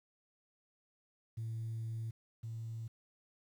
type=tone pair in turn; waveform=sine; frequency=112.9 / 113.31 Hz; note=A2 / A#2; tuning=+45 / -49 cents; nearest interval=unison; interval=6 cents; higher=second; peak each=-36 / -39 dBFS; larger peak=first; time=1.37-2.11 / 2.43-2.88 s; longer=first; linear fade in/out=10 ms; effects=tanh soft clip ceiling -34 dBFS + 11-bit